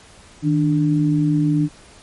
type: tone pair together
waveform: sine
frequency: 156.5 / 294.8 Hz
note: D#3 / D4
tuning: +10 / +7 cents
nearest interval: major seventh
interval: 1097 cents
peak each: -17 dBFS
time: 0.42-1.69 s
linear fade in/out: 50 ms
effects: pink hiss -46 dBFS RMS until 2.02 s + MP3 48 kbps